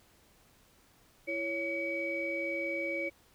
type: tone cluster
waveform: sine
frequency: 334.5 / 556 / 2271 Hz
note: E4 / C#5 / C#7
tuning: +25 / +5 / +41 cents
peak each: -38 / -36 / -34 dBFS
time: 1.27-3.1 s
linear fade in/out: 20 ms
effects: tanh soft clip ceiling -23 dBFS + pink hiss -64 dBFS RMS until 3.34 s